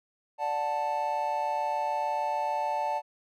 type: chord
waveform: triangle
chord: D major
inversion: none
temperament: just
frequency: 587.3 / 734.2 / 881 Hz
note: D5 / F#5 / A5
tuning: 0 / -14 / +2 cents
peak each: -32 / -32 / -27 dBFS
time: 0.38-3.02 s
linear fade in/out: 50 ms
effects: none